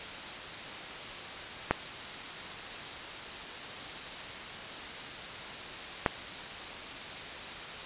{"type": "clicks", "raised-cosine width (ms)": 0.5, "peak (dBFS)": -8, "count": 2, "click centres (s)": [1.71, 6.062], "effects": ["white hiss -40 dBFS RMS until 7.85 s", "resampled to 8000 Hz"]}